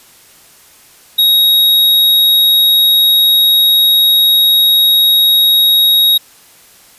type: tone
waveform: square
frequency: 3784 Hz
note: A#7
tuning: 25 cents sharp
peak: -7 dBFS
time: 1.18-6.18 s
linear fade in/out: 10 ms
effects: white hiss -43 dBFS RMS until 6.98 s + resampled to 32000 Hz